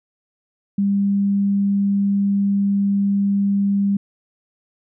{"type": "tone", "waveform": "sine", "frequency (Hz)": 199.5, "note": "G3", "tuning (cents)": 31, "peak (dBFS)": -15, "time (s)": [0.78, 3.97], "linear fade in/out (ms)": 5, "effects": []}